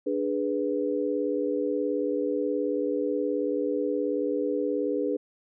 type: chord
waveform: sine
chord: G# diminished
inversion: second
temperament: equal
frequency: 293.7 / 415.3 / 493.9 Hz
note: D4 / G#4 / B4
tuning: 0 / 0 / 0 cents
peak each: -29 dBFS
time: 0.06-5.17 s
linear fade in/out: 10 ms
effects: none